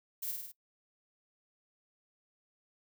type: noise with echo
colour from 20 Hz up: violet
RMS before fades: -38 dBFS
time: 0.22-0.32 s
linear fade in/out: 10 ms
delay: 50 ms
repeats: 4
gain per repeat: -3 dB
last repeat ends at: 0.52 s
effects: noise-tail reverb RT60 0.1 s tail -20 dB re dry